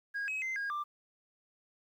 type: tone with pitch steps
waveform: sine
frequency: 1637 / 2553 / 2073 / 1630 / 1184 Hz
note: G#6 / D#7 / C7 / G#6 / D6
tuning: -25 / +44 / -17 / -33 / +14 cents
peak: -31 dBFS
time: 0.14-0.84 s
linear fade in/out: 20 ms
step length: 140 ms
effects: tanh soft clip ceiling -32 dBFS + 11-bit